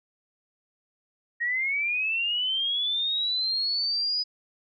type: linear sweep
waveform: sine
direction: up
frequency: 1864.7 to 4978 Hz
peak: -24 dBFS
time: 1.4-4.24 s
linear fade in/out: 20 ms
effects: none